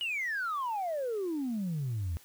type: exponential sweep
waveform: sine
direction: down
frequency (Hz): 2960 to 77.78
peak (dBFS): -29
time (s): 0.01-2.17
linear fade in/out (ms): 0
effects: tanh soft clip ceiling -28 dBFS + white hiss -58 dBFS RMS until 2.24 s